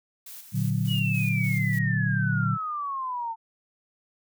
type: noise with tremolo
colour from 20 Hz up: blue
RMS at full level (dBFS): -42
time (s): 0.26-1.79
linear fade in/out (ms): 5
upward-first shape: square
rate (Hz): 3.4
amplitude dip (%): 50
type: chord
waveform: sine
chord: Bb augmented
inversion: none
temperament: equal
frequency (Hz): 116.54 / 146.83 / 185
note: Bb2 / D3 / F#3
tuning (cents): 0 / 0 / 0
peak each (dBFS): -26 / -27 / -28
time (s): 0.52-2.58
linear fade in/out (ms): 50
type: exponential sweep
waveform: sine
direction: down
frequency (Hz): 2960 to 891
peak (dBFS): -28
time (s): 0.87-3.36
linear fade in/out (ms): 50
effects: none